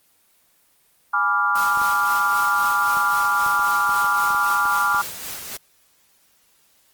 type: chord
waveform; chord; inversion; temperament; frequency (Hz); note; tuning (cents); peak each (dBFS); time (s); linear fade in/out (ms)
sine; G# diminished seventh; none; equal; 830.6 / 987.8 / 1174.7 / 1396.9; G#5 / B5 / D6 / F6; 0 / 0 / 0 / 0; -26 / -26 / -21 / -20; 1.13-5.02; 10
type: noise with tremolo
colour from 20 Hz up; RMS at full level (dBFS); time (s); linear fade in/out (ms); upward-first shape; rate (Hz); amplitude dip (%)
white; -31; 1.55-5.57; 5; sine; 3.8; 40
type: clicks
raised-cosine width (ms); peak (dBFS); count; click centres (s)
2; -27; 11; 1.774 / 1.816 / 2.971 / 3.463 / 3.594 / 3.893 / 4.045 / 4.306 / 4.347 / 4.655 / 4.946
effects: white hiss -60 dBFS RMS until 6.93 s + Opus 24 kbps